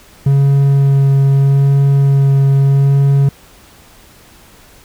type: tone with vibrato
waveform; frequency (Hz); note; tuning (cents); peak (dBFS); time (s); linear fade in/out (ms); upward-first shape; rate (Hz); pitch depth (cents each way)
triangle; 138.3; C#3; -4; -5; 0.26-3.29; 5; sine; 0.8; 11
effects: pink hiss -43 dBFS RMS until 4.84 s